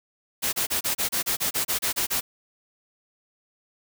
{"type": "noise bursts", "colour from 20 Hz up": "white", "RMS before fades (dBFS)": -25, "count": 13, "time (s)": [0.42, 2.21], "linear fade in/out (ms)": 20, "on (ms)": 110, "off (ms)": 30, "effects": []}